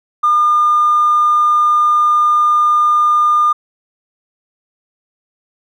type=tone with tanh clipping; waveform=triangle; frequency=1209 Hz; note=D6; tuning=50 cents sharp; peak=-8 dBFS; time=0.23-3.53 s; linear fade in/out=10 ms; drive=1 dB; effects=none